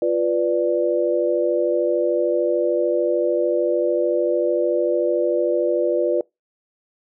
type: chord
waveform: sine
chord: B diminished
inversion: second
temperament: equal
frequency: 349.2 / 493.9 / 587.3 Hz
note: F4 / B4 / D5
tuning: 0 / 0 / 0 cents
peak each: -21 dBFS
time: 0.02-6.21 s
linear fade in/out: 2 ms
effects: noise-tail reverb RT60 0.2 s tail -25 dB re dry